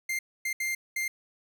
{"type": "tone bursts at uneven times", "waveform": "45% pulse", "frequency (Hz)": 2103, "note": "C7", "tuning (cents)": 8, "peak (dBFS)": -28, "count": 4, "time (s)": [[0.09, 0.19], [0.45, 0.53], [0.6, 0.75], [0.96, 1.08]], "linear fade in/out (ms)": 5, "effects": []}